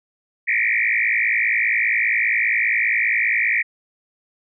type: tone with frequency modulation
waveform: sine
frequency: 2110 Hz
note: C7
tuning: 14 cents sharp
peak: -16 dBFS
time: 0.47-3.63 s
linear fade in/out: 20 ms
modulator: 55 Hz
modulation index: 5.1
effects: none